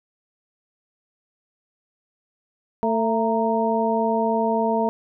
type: harmonic tone with a mistuned harmonic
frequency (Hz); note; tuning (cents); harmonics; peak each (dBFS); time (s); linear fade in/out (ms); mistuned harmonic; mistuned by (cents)
223.6; A3; +28; 1 / 2 / 3 / 4; -24 / -24 / -24 / -24; 2.83-4.89; 0; 4; +63
effects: none